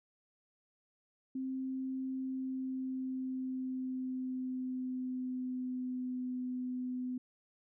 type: tone with pitch glide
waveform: sine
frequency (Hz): 262.4 to 251.9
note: C4 to B3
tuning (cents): +5 to +34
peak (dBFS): -35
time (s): 1.35-7.18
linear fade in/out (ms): 5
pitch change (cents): -71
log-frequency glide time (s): 2.14-6.36
effects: none